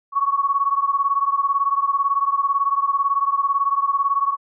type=beating tone pair; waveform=sine; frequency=1108.7 / 1126.7 Hz; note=C#6 / C#6; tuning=0 / +28 cents; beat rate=18 Hz; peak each=-19 / -21 dBFS; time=0.12-4.37 s; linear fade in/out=50 ms; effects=none